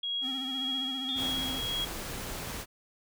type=tone with tremolo; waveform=sine; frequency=3300 Hz; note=G#7; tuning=12 cents flat; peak=-29 dBFS; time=0.03-1.85 s; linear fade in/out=5 ms; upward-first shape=triangle; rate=1.8 Hz; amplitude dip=45%
type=tone with vibrato; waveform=square; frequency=262.6 Hz; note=C4; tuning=6 cents sharp; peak=-38 dBFS; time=0.21-1.61 s; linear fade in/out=50 ms; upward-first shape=sine; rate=15 Hz; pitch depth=58 cents each way
type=tone with exponential decay; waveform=sine; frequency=3551 Hz; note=A7; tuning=15 cents sharp; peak=-32 dBFS; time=1.09-1.69 s; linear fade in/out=0 ms; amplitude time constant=130 ms
type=noise; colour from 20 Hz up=pink; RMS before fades=-38 dBFS; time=1.15-2.66 s; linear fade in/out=50 ms
effects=none